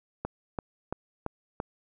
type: click train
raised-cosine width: 1 ms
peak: -17 dBFS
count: 5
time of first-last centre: 0.25-1.601 s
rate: 2.96 Hz
effects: none